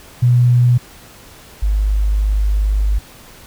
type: tone pair in turn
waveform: sine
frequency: 122.5 / 51.16 Hz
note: B2 / G#1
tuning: -14 / -25 cents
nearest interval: octave + minor third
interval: 1511 cents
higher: first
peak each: -8 / -12 dBFS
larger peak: first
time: 0.22-0.78 / 1.62-2.99 s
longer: second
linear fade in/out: 10 ms
effects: pink hiss -41 dBFS RMS until 3.46 s